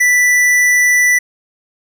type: tone with tanh clipping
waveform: sine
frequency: 1975.5 Hz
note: B6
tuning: in tune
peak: -10 dBFS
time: 0-1.19 s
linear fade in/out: 10 ms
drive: 16 dB
effects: none